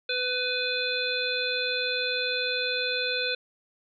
harmonic tone with a mistuned harmonic, 500 Hz, B4, 21 cents sharp, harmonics 1 / 3 / 5 / 7 / 8, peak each -32 / -32 / -32 / -32 / -32 dBFS, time 0.09-3.35 s, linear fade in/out 5 ms, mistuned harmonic 8, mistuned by +40 cents, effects none

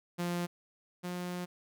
sawtooth tone pair in turn, 174.61 / 178.28 Hz, F3 / F3, 0 / +36 cents, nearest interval unison, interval 36 cents, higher second, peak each -28 / -32 dBFS, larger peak first, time 0.18-0.47 / 1.03-1.46 s, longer second, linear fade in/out 20 ms, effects none

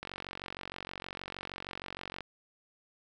click train, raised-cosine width 0.3 ms, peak -23 dBFS, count 102, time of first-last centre 0.03-2.207 s, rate 46.4 Hz, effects none

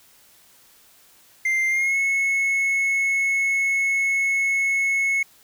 triangle tone with pitch glide, 2093 to 2191 Hz, C7 to C#7, 0 to -21 cents, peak -17 dBFS, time 1.45-5.23 s, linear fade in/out 5 ms, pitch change +79 cents, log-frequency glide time 1.69-1.97 s, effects white hiss -54 dBFS RMS until 5.43 s

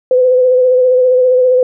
sine tone with vibrato, 506 Hz, B4, 42 cents sharp, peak -6 dBFS, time 0.11-1.63 s, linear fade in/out 2 ms, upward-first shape sine, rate 15 Hz, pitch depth 30 cents each way, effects none

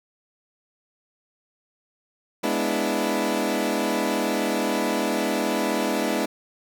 20% pulse chord, E dominant seventh, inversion first, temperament equal, 207.7 / 246.9 / 293.7 / 329.6 Hz, G#3 / B3 / D4 / E4, 0 / 0 / 0 / 0 cents, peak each -23 dBFS, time 2.43-6.26 s, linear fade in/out 10 ms, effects none

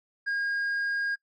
sine tone with tanh clipping, 1626 Hz, G#6, 37 cents flat, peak -27 dBFS, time 0.26-1.16 s, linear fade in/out 20 ms, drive 3 dB, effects noise-tail reverb RT60 0.1 s tail -22 dB re dry

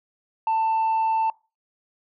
sine tone, 890 Hz, A5, 20 cents sharp, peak -17 dBFS, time 0.47-1.3 s, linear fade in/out 2 ms, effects noise-tail reverb RT60 0.3 s tail -23 dB re dry + tanh soft clip ceiling -18 dBFS

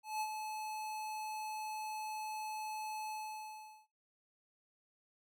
square tone with ADSR envelope, 862 Hz, A5, 36 cents flat, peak -35 dBFS, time 0.03-3.87 s, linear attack 180 ms, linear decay 57 ms, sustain -6 dB, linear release 770 ms, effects noise-tail reverb RT60 0.3 s tail -24 dB re dry

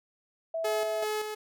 sine tone, 655 Hz, E5, 11 cents flat, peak -29 dBFS, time 0.54-1.04 s, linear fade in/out 5 ms
sawtooth tone with tremolo, 426.7 Hz, G#4, 47 cents sharp, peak -25 dBFS, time 0.64-1.35 s, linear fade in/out 10 ms, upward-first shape square, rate 2.6 Hz, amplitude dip 45%
effects none

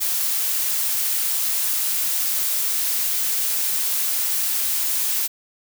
blue noise, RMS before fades -22 dBFS, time 0-5.28 s, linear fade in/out 20 ms, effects none

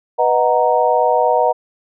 sine chord, B major seventh, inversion none, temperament equal, 493.9 / 622.3 / 740 / 932.3 Hz, B4 / D#5 / F#5 / A#5, 0 / 0 / 0 / 0 cents, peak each -17 dBFS, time 0.18-1.53 s, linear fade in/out 20 ms, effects none

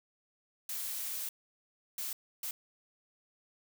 blue noise bursts at uneven times, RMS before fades -38 dBFS, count 3, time 0.69-1.29 / 1.98-2.13 / 2.43-2.51 s, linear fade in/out 2 ms, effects none

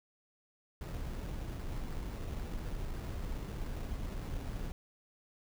brown noise with sample-and-hold, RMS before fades -39 dBFS, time 0.81-4.72 s, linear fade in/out 2 ms, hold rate 3150 Hz, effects none

